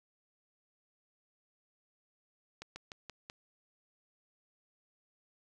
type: slowing click train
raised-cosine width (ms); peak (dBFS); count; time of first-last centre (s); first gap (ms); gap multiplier
0.2; -27; 5; 2.62-3.299; 140; 1.13
effects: none